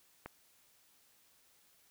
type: click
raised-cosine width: 0.5 ms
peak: -28 dBFS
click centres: 0.26 s
effects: white hiss -68 dBFS RMS until 1.9 s